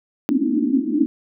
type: band-pass noise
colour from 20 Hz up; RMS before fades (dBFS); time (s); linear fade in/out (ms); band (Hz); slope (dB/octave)
pink; -19; 0.29-1.06; 0; 230 to 320; 96
effects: none